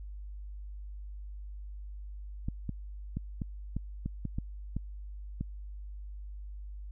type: clicks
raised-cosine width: 5 ms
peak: -21 dBFS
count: 10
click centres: 2.485 / 2.693 / 3.17 / 3.418 / 3.766 / 4.06 / 4.253 / 4.385 / 4.766 / 5.41 s
effects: added 50 Hz sine -40 dBFS peak until 6.91 s